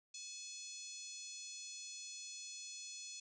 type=harmonic tone; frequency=855 Hz; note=A5; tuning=50 cents flat; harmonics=3 / 4 / 5 / 6 / 7 / 8 / 9 / 10; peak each=-56 / -57 / -54 / -58 / -53 / -53 / -64 / -62 dBFS; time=0.14-3.2 s; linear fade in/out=5 ms; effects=none